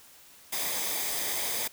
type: noise with comb filter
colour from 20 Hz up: white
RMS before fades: -31 dBFS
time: 0.52-1.68 s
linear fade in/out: 10 ms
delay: 0.71 ms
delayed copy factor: -0.55
effects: white hiss -54 dBFS RMS until 1.72 s